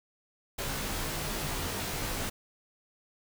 pink noise with comb filter, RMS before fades -34 dBFS, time 0.58-2.3 s, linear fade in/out 10 ms, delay 17 ms, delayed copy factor -0.85, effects none

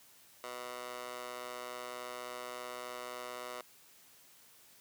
15% pulse tone with high-pass filter, 123.5 Hz, B2, in tune, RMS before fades -44 dBFS, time 0.44-3.61 s, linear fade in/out 0 ms, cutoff 720 Hz, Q 1.9, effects white hiss -61 dBFS RMS until 4.8 s + high-pass 60 Hz 12 dB/octave

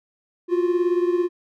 triangle beating tone pair, 349.2 / 367.2 Hz, F4 / F#4, 0 / -13 cents, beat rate 18 Hz, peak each -17 / -22 dBFS, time 0.48-1.29 s, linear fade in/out 50 ms, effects none

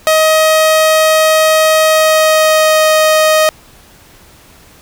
sawtooth tone with pitch glide, 630 to 624.9 Hz, D#5 to D#5, +21 to +7 cents, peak -3 dBFS, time 0.07-3.49 s, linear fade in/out 0 ms, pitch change -14 cents, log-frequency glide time 1.9-2.88 s, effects pink hiss -42 dBFS RMS until 4.81 s

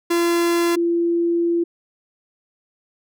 45% pulse / sine tone pair in turn, 342 / 340.8 Hz, F4 / F4, -36 / -42 cents, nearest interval unison, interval 6 cents, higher first, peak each -16 dBFS, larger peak neither, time 0.1-0.76 / 0.76-1.64 s, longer second, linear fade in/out 10 ms, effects none

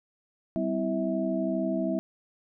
sine tone cluster, 193.5 / 256 / 328.5 / 648 Hz, G3 / C4 / E4 / E5, -22 / -38 / -6 / -30 cents, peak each -31 dBFS, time 0.56-1.99 s, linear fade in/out 0 ms, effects none

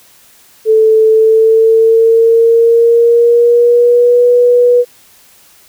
sine tone with pitch glide, 439.3 to 487.4 Hz, A4 to B4, -3 to -23 cents, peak -4 dBFS, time 0.65-4.85 s, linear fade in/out 50 ms, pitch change +180 cents, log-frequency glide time 1.09-4.26 s, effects white hiss -44 dBFS RMS until 5.68 s

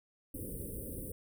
pink band-stop noise, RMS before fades -42 dBFS, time 0.34-1.12 s, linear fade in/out 5 ms, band 550 to 8800 Hz, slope 96 dB/octave, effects none

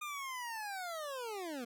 25% pulse linear sweep, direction down, 1224 to 227.1 Hz, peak -36 dBFS, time 0.01-1.65 s, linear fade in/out 10 ms, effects none

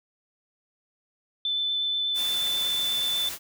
sine tone with vibrato, 3520 Hz, A7, in tune, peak -24 dBFS, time 1.45-3.29 s, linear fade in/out 2 ms, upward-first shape triangle, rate 8.3 Hz, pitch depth 10 cents each way
white noise, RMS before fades -35 dBFS, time 2.14-3.39 s, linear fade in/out 50 ms
effects none

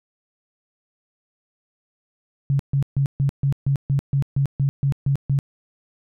sine tone bursts, 138.59 Hz, C#3, in tune, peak -16 dBFS, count 13, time 2.5-5.389 s, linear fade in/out 0 ms, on 93 ms, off 140 ms, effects none

